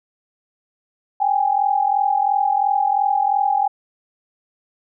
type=tone pair together; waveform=sine; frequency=787.7 / 830.6 Hz; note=G5 / G#5; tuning=+8 / 0 cents; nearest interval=minor second; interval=92 cents; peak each=-18 dBFS; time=1.2-3.68 s; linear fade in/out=10 ms; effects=none